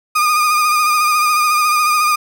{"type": "tone with vibrato", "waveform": "35% pulse", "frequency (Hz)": 1223, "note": "D#6", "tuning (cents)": -30, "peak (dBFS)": -10, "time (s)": [0.15, 2.16], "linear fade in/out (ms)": 10, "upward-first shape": "sine", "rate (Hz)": 14, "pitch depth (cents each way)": 33, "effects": []}